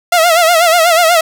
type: tone with vibrato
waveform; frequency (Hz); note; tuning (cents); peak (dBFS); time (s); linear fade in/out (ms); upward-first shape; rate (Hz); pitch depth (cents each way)
sawtooth; 674; E5; +38; -3; 0.12-1.21; 5; sine; 8.2; 98
effects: none